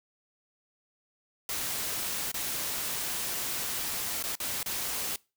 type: noise with dropouts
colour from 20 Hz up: white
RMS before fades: -33 dBFS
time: 1.49-5.16 s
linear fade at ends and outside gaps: 2 ms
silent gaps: 2.317-2.342 / 4.227-4.238 / 4.354-4.401 / 4.63-4.66 s
effects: noise-tail reverb RT60 0.3 s tail -24 dB re dry